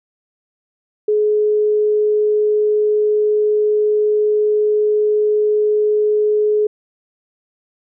sine tone, 422.7 Hz, G#4, 31 cents sharp, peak -12 dBFS, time 1.08-6.67 s, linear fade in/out 5 ms, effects none

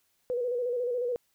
sine tone with vibrato, 489.4 Hz, B4, 16 cents flat, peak -27 dBFS, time 0.3-1.16 s, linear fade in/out 0 ms, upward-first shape square, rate 14 Hz, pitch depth 44 cents each way, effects white hiss -72 dBFS RMS until 1.34 s

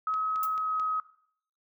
sine tone with pitch glide, 1277 to 1268.2 Hz, D#6 to D#6, +45 to +33 cents, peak -26 dBFS, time 0.07-1 s, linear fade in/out 2 ms, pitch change -12 cents, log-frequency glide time 0.5-0.82 s
click train, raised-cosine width 0.2 ms, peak -30 dBFS, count 4, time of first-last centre 0.14-0.798 s, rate 4.56 Hz
violet noise with exponential decay, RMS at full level -31 dBFS, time 0.43-0.51 s, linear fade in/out 2 ms, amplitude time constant 16 ms
effects noise-tail reverb RT60 0.6 s tail -17 dB re dry

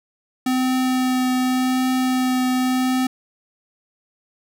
square tone with vibrato, 255.8 Hz, C4, 39 cents flat, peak -18 dBFS, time 0.46-3.07 s, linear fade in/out 5 ms, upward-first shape triangle, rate 0.87 Hz, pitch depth 11 cents each way, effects none

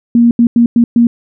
sine tone bursts at uneven times, 235.7 Hz, A#3, 19 cents sharp, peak -4 dBFS, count 5, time 0.15-0.31 / 0.39-0.47 / 0.56-0.66 / 0.76-0.84 / 0.96-1.07 s, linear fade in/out 2 ms, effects none

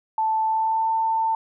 sine tone with pitch glide, 880 to 894.3 Hz, A5 to A5, 0 to +28 cents, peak -19 dBFS, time 0.18-1.35 s, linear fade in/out 2 ms, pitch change +28 cents, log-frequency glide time 0.44-0.9 s, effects none

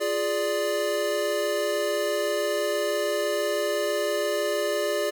square chord, D diminished, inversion first, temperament equal, 349.2 / 415.3 / 587.3 Hz, F4 / Ab4 / D5, 0 / 0 / 0 cents, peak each -33 / -29 / -27 dBFS, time 0-5.11 s, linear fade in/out 20 ms, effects none

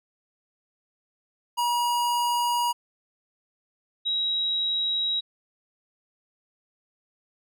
square / sine tone pair in turn, 959 / 3843 Hz, A#5 / B7, +49 / -48 cents, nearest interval 2 octaves, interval 2403 cents, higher second, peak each -23 dBFS, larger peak neither, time 1.57-2.73 / 4.05-5.21 s, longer neither, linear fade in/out 20 ms, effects none

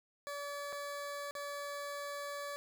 20% pulse tone with dropouts, 573 Hz, D5, 43 cents flat, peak -35 dBFS, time 0.27-2.56 s, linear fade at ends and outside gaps 0 ms, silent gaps 0.725-0.729 / 1.31-1.352 s, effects none

